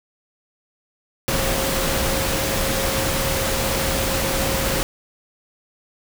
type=tone in noise; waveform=sine; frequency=538 Hz; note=C5; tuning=48 cents sharp; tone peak=-27 dBFS; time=1.28-4.83 s; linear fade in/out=0 ms; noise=pink; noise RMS=-22 dBFS; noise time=1.28-4.83 s; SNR=-8 dB; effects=none